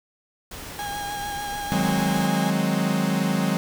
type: noise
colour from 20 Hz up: pink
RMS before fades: -37 dBFS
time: 0.51-2.26 s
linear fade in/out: 5 ms
type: tone with vibrato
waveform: 35% pulse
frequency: 817 Hz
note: G#5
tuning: 29 cents flat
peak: -27 dBFS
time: 0.79-2.5 s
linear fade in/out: 0 ms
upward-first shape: sine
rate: 6.7 Hz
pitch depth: 20 cents each way
type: chord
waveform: 45% pulse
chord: Ab dominant seventh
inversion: second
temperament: equal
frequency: 155.56 / 185 / 207.7 / 261.6 Hz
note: Eb3 / Gb3 / Ab3 / C4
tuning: 0 / 0 / 0 / 0 cents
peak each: -28 / -24 / -26 / -29 dBFS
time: 1.72-3.57 s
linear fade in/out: 0 ms
effects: none